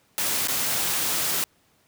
white noise with dropouts, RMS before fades -25 dBFS, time 0.18-1.44 s, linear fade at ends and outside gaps 0 ms, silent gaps 0.472-0.484 s, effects pink hiss -63 dBFS RMS until 1.87 s + high-pass 80 Hz 12 dB/octave

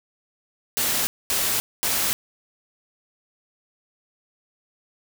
white noise bursts, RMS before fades -23 dBFS, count 3, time 0.77-2.13 s, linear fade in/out 0 ms, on 300 ms, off 230 ms, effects none

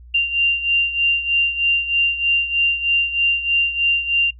sine beating tone pair, 2779 / 2782.2 Hz, F7 / F7, -9 / -7 cents, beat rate 3.2 Hz, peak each -16 / -21 dBFS, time 0.14-4.31 s, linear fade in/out 10 ms, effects noise-tail reverb RT60 0.1 s tail -25 dB re dry + added 60 Hz sine -39 dBFS peak until 4.39 s

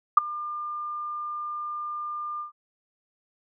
sine tone with ADSR envelope, 1200 Hz, D6, 37 cents sharp, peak -8 dBFS, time 0.17-2.52 s, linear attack 6 ms, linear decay 14 ms, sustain -22 dB, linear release 120 ms, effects none

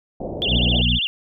white low-pass noise, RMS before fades -29 dBFS, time 0.2-0.82 s, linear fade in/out 5 ms, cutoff 700 Hz, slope 48 dB/octave
sine tone with vibrato, 3136 Hz, G7, in tune, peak -19 dBFS, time 0.42-1.07 s, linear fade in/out 0 ms, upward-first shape sine, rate 15 Hz, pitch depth 230 cents each way
harmonic tone, 60.3 Hz, B1, 41 cents flat, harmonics 1 / 2 / 3 / 4, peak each -20 / -23 / -25 / -26 dBFS, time 0.47-1 s, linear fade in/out 50 ms
effects none

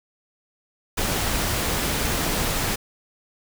pink noise, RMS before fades -24 dBFS, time 0.97-2.76 s, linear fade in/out 10 ms, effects none

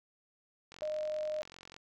click train, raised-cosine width 0.2 ms, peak -32 dBFS, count 48, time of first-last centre 0.72-1.764 s, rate 45 Hz
sine tone, 613 Hz, D#5, 26 cents flat, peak -33 dBFS, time 0.82-1.42 s, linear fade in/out 0 ms
effects none

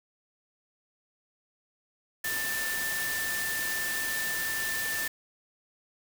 sine tone in noise, 1776 Hz, A6, 16 cents sharp, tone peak -31 dBFS, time 2.24-5.08 s, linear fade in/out 5 ms, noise white, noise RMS -34 dBFS, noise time 2.24-5.08 s, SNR 0 dB, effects none

